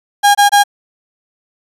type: tone bursts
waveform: 35% pulse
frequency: 814 Hz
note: G#5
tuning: 35 cents flat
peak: -4 dBFS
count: 3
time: 0.23-0.638 s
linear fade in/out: 20 ms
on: 120 ms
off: 24 ms
effects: resampled to 32000 Hz